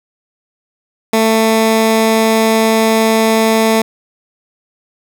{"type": "tone", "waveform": "15% pulse", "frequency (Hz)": 222.3, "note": "A3", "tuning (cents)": 18, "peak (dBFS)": -3, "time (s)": [1.13, 3.82], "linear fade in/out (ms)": 5, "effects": []}